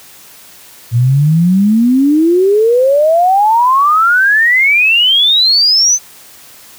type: exponential sweep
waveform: sine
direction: up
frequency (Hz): 114.3 to 6250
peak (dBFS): -6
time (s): 0.91-5.99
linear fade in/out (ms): 50
effects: white hiss -38 dBFS RMS until 6.78 s + high-pass 60 Hz 12 dB/octave